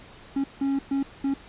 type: tone bursts at uneven times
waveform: triangle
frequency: 274.7 Hz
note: C#4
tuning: 16 cents flat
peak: -20 dBFS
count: 4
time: 0.36-0.44 / 0.61-0.79 / 0.91-1.03 / 1.24-1.34 s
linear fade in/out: 5 ms
effects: pink hiss -48 dBFS RMS until 1.48 s + resampled to 8000 Hz